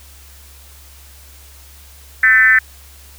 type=tone with frequency modulation; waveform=sine; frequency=1777 Hz; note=A6; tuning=17 cents sharp; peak=-7 dBFS; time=2.23-2.59 s; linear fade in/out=5 ms; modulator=233 Hz; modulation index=1.1; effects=added 69 Hz sine -41 dBFS peak until 3.18 s + white hiss -44 dBFS RMS until 3.18 s